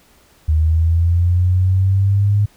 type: linear sweep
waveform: sine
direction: up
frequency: 77 to 103.83 Hz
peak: -11 dBFS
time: 0.48-2.46 s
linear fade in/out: 10 ms
effects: pink hiss -52 dBFS RMS until 2.56 s